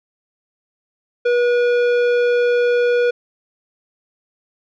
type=tone with tanh clipping; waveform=sine; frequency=484.1 Hz; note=B4; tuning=35 cents flat; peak=-15 dBFS; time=1.25-3.11 s; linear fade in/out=10 ms; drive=13 dB; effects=none